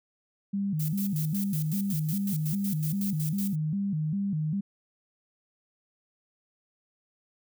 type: tone with vibrato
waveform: sine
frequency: 175.3 Hz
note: F3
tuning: 7 cents sharp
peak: -26 dBFS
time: 0.53-4.61 s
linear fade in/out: 10 ms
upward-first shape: square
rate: 2.5 Hz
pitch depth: 220 cents each way
type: noise with tremolo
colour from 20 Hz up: violet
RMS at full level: -36 dBFS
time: 0.79-3.56 s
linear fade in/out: 10 ms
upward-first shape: square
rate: 5.4 Hz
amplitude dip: 80%
effects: none